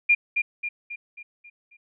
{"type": "tone with echo", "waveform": "sine", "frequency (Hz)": 2402, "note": "D7", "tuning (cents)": 38, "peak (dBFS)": -14, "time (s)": [0.09, 0.15], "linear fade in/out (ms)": 10, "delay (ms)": 270, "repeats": 6, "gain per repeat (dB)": -6, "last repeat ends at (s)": 1.77, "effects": []}